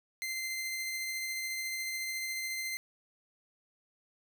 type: tone with tremolo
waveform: sawtooth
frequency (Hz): 2079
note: C7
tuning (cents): -12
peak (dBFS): -30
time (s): 0.22-2.77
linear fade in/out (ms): 0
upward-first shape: triangle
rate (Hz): 14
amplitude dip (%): 25
effects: none